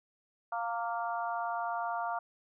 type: harmonic tone with a mistuned harmonic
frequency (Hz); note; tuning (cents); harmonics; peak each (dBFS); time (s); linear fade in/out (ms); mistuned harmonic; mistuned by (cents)
233.1; A#3; 0; 3 / 4 / 5 / 6; -35 / -37 / -39 / -41; 0.52-2.19; 5; 4; -20
effects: none